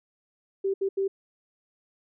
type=tone bursts at uneven times; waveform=sine; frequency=389.8 Hz; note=G4; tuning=10 cents flat; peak=-23 dBFS; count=3; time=0.64-0.74 / 0.81-0.89 / 0.97-1.08 s; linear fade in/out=10 ms; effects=none